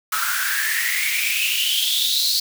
white noise with high-pass filter sweep, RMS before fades -21 dBFS, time 0.12-2.4 s, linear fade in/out 5 ms, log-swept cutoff 1300 to 4400 Hz, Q 9.3, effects none

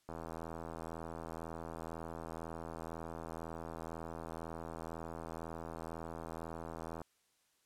click train, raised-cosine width 1 ms, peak -30 dBFS, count 569, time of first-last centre 0.09-7.017 s, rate 82 Hz, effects white hiss -75 dBFS RMS until 7.65 s + low-pass 11000 Hz 12 dB/octave

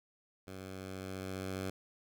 10% pulse tone with level ramp, 94.7 Hz, F#2, 41 cents sharp, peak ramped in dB -37 to -28 dBFS, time 0.47-1.7 s, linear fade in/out 5 ms, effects none

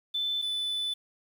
sine / triangle tone pair in turn, 3520 / 3496 Hz, A7 / A7, 0 / -12 cents, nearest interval unison, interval 12 cents, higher first, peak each -27 dBFS, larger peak neither, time 0.14-0.42 / 0.42-0.94 s, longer second, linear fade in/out 10 ms, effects 9-bit

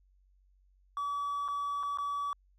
triangle tone with dropouts, 1144 Hz, D6, 46 cents flat, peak -29 dBFS, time 0.97-2.33 s, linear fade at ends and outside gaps 1 ms, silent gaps 1.48-1.485 / 1.83-1.833 / 1.974-1.985 s, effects tanh soft clip ceiling -26 dBFS + added 47 Hz sine -63 dBFS peak until 2.58 s

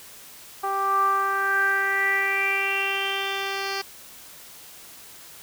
10% pulse tone with low-pass filter sweep, 392 Hz, G4, in tune, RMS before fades -24 dBFS, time 0.63-3.82 s, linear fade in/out 10 ms, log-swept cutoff 980 to 4500 Hz, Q 7.1, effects white hiss -45 dBFS RMS until 5.42 s

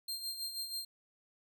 sawtooth tone with tremolo, 4186 Hz, C8, in tune, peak -33 dBFS, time 0.08-0.85 s, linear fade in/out 5 ms, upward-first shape sine, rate 6.2 Hz, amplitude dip 60%, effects none

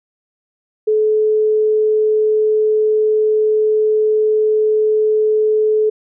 sine tone, 430.4 Hz, A4, 38 cents flat, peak -11 dBFS, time 0.87-5.9 s, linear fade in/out 10 ms, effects none

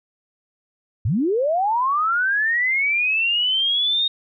sine linear sweep, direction up, 82.41 to 3729 Hz, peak -17 dBFS, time 1.05-4.08 s, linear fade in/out 5 ms, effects none

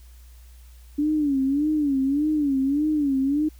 sine tone with vibrato, 286.4 Hz, D4, 43 cents flat, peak -19 dBFS, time 0.98-3.49 s, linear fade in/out 10 ms, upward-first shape sine, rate 1.7 Hz, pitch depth 130 cents each way, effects added 60 Hz sine -44 dBFS peak until 3.59 s + white hiss -58 dBFS RMS until 3.59 s

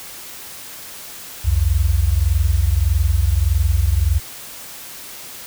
sine tone pair together, 63.5 / 85.15 Hz, B1 / F2, +49 / -43 cents, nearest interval perfect fourth, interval 508 cents, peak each -16 dBFS, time 1.44-4.2 s, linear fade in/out 20 ms, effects white hiss -35 dBFS RMS until 5.46 s

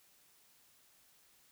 silence, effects white hiss -67 dBFS RMS until 1.51 s

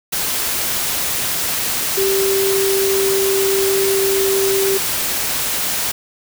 sine tone in noise, 389.8 Hz, G4, 10 cents flat, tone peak -15 dBFS, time 1.97-4.78 s, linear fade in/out 10 ms, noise white, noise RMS -20 dBFS, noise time 0.12-5.92 s, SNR +2 dB, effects none

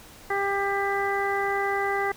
harmonic tone, 397.4 Hz, G4, 24 cents sharp, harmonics 1 / 2 / 3 / 4 / 5, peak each -28 / -28 / -32 / -33 / -30 dBFS, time 0.3-2.12 s, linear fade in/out 5 ms, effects pink hiss -48 dBFS RMS until 2.16 s

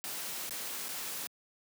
white noise with dropouts, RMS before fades -39 dBFS, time 0.04-1.27 s, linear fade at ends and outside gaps 0 ms, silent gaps 0.494-0.508 / 0.884-0.889 s, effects high-pass 150 Hz 12 dB/octave

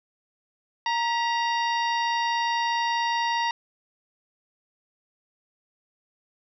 harmonic tone with a mistuned harmonic, 932.3 Hz, A#5, in tune, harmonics 1 / 2 / 3 / 4 / 5 / 6, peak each -24 / -30 / -34 / -36 / -38 / -40 dBFS, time 0.86-3.51 s, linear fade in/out 2 ms, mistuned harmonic 2, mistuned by +66 cents, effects none

